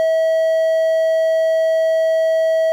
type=tone; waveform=triangle; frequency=646 Hz; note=E5; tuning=35 cents flat; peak=-11 dBFS; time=0-2.72 s; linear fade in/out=0 ms; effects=8-bit